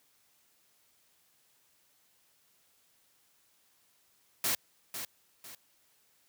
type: noise with echo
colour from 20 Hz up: white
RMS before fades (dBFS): -30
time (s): 4.44-4.55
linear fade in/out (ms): 2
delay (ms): 500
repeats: 2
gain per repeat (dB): -9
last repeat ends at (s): 5.55
effects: white hiss -69 dBFS RMS until 6.28 s + high-pass 60 Hz 12 dB/octave